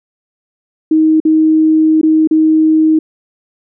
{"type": "tone with dropouts", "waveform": "sine", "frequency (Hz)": 314.7, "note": "D#4", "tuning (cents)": 20, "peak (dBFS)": -6, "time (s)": [0.91, 2.99], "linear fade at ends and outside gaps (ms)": 5, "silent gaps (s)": [[1.202, 1.251], [2.014, 2.031], [2.274, 2.31]], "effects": []}